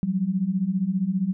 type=beating tone pair; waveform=sine; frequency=178.1 / 193.1 Hz; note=F3 / G3; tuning=+34 / -26 cents; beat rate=15 Hz; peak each=-26 / -23 dBFS; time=0.03-1.33 s; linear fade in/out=0 ms; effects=none

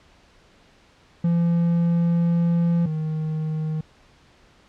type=tone pair in turn; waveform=triangle; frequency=170.2 / 156.43 Hz; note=F3 / D#3; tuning=-44 / +10 cents; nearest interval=minor second; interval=146 cents; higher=first; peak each=-15 / -21 dBFS; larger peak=first; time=1.24-2.86 / 2.86-3.81 s; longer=first; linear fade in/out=5 ms; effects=pink hiss -55 dBFS RMS until 4.68 s + low-pass 5000 Hz 12 dB/octave

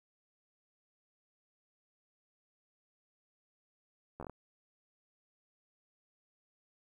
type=slowing click train; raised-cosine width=1 ms; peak=-30 dBFS; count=6; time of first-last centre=4.2-4.297 s; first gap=12 ms; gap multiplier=1.24; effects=11-bit

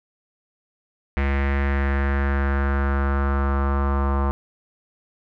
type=tone with low-pass filter sweep; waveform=square; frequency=69.3 Hz; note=C#2; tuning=in tune; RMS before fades=-21 dBFS; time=1.17-4.31 s; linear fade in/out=0 ms; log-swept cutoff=2100 to 1100 Hz; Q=3.6; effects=none

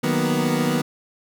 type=chord; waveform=30% pulse; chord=B major seventh; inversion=first; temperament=equal; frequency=155.56 / 185 / 233.1 / 246.9 Hz; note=D#3 / F#3 / A#3 / B3; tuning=0 / 0 / 0 / 0 cents; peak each=-22 / -24 / -24 / -20 dBFS; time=0.03-0.82 s; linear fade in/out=10 ms; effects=none

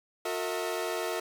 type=tone cluster; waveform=sawtooth; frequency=360.6 / 452.8 / 645 Hz; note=F#4 / A4 / E5; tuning=-45 / +50 / -38 cents; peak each=-31 dBFS; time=0.25-1.2 s; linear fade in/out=5 ms; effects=none

